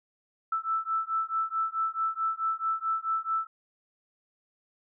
sine beating tone pair, 1318.5 / 1323.1 Hz, E6 / E6, 0 / +6 cents, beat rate 4.6 Hz, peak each -30 dBFS, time 0.52-3.47 s, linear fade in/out 5 ms, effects none

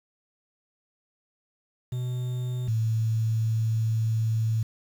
triangle / sine tone pair in turn, 125 / 111.67 Hz, B2 / A2, +21 / +26 cents, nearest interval major second, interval 195 cents, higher first, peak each -25 / -22 dBFS, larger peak second, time 1.92-2.68 / 2.68-4.63 s, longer second, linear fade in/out 5 ms, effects 8-bit

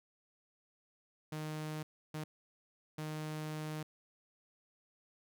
sawtooth tone bursts at uneven times, 154.3 Hz, D#3, 14 cents flat, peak -35 dBFS, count 3, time 1.32-1.83 / 2.14-2.24 / 2.98-3.83 s, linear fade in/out 5 ms, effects none

